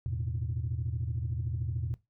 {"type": "chord", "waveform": "sine", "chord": "E suspended fourth", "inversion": "none", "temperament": "equal", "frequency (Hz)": [82.41, 110, 123.47], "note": ["E2", "A2", "B2"], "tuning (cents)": [0, 0, 0], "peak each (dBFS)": -34, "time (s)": [0.06, 1.94], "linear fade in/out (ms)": 0, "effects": ["noise-tail reverb RT60 0.2 s tail -19 dB re dry", "tanh soft clip ceiling -24 dBFS"]}